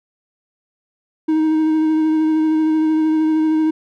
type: tone with vibrato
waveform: triangle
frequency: 313.8 Hz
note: D#4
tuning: 15 cents sharp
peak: -11 dBFS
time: 1.28-3.71 s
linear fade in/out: 10 ms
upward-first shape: sine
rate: 13 Hz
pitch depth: 16 cents each way
effects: none